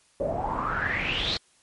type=noise with low-pass filter sweep; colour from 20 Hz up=pink; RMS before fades=-28 dBFS; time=0.2-1.37 s; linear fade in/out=0 ms; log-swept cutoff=540 to 4300 Hz; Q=9.6; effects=white hiss -62 dBFS RMS until 1.62 s + MP3 48 kbps